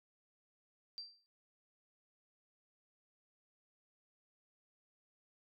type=tone with exponential decay; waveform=sine; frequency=4699 Hz; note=D8; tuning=in tune; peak=-40 dBFS; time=0.98-1.26 s; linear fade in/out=0 ms; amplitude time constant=59 ms; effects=none